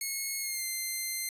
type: tone with pitch glide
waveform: 5% pulse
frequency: 2179 to 2081 Hz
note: C#7 to C7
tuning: -30 to -10 cents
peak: -22 dBFS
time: 0.01-1.29 s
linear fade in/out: 2 ms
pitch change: -80 cents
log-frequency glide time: 0.4-0.65 s
effects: resampled to 32000 Hz